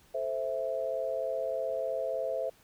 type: chord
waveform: sine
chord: A minor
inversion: none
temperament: equal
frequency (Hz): 440 / 523.3 / 659.3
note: A4 / C5 / E5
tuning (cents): 0 / 0 / 0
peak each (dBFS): -39 / -33 / -33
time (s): 0.14-2.5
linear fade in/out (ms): 10
effects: pink hiss -62 dBFS RMS until 2.63 s